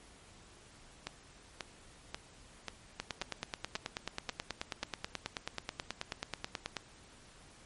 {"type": "two click trains", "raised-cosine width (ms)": 0.2, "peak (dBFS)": [-20, -18], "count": [8, 36], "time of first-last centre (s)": [[1.07, 4.833], [3, 6.767]], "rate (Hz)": [1.86, 9.29], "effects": ["pink hiss -58 dBFS RMS until 7.65 s", "MP3 48 kbps"]}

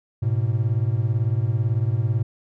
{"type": "beating tone pair", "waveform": "triangle", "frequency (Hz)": [107.2, 125.2], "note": ["A2", "B2"], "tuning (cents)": [-45, 24], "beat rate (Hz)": 18, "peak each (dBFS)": [-19, -21], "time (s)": [0.22, 2.23], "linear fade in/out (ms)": 10, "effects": []}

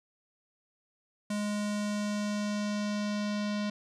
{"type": "tone with low-pass filter sweep", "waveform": "square", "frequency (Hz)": 207.7, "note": "G#3", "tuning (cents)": 0, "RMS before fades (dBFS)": -32, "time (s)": [1.3, 3.7], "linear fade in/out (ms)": 5, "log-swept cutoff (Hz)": [8800, 4700], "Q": 1.6, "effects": []}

